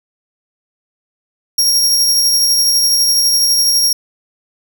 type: tone with tremolo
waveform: sawtooth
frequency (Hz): 5588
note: F8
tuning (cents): 0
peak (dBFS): -6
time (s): 1.58-3.93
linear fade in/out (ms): 5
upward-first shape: triangle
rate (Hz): 12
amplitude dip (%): 30
effects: none